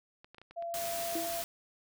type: clicks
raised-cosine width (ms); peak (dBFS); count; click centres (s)
0.3; -36; 6; 0.245 / 0.346 / 0.383 / 0.416 / 0.51 / 0.624
type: tone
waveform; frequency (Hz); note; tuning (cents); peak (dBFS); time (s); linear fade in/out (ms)
sine; 680; F5; -46; -35; 0.56-1.43; 20
type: noise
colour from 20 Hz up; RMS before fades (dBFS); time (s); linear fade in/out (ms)
white; -39; 0.74-1.44; 0
type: tone with exponential decay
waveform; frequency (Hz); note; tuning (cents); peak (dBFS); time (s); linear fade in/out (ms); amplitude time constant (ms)
sine; 329.6; E4; 0; -31; 1.15-1.43; 5; 59
effects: none